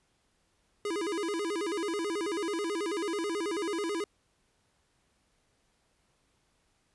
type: tone with vibrato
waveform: square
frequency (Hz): 370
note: F#4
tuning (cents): 0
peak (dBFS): -31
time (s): 0.85-4.04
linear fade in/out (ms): 2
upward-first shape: square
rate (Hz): 9.2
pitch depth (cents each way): 190
effects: pink hiss -72 dBFS RMS until 6.94 s + resampled to 24000 Hz